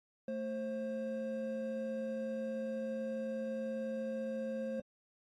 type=tone pair together; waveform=triangle; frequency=222.3 / 531 Hz; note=A3 / C5; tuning=+18 / +25 cents; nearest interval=octave + minor third; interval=1507 cents; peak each=-38 / -36 dBFS; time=0.28-4.8 s; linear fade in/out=2 ms; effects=AAC 32 kbps